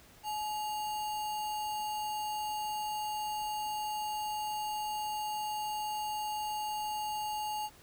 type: tone with sample-and-hold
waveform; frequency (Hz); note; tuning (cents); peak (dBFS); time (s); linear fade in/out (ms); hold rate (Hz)
sine; 848; G#5; +36; -33; 0.23-7.7; 50; 3675
effects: pink hiss -58 dBFS RMS until 7.82 s